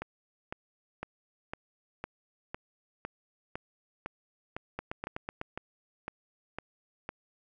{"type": "two click trains", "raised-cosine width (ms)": 0.5, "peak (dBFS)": [-21, -20], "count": [15, 6], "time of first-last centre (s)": [[0.02, 7.091], [4.79, 5.414]], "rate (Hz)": [1.98, 8.01], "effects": []}